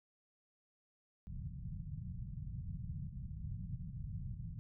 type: low-pass noise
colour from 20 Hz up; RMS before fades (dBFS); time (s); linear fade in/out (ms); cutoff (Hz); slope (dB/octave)
white; -44; 1.27-4.59; 0; 170; 48
effects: none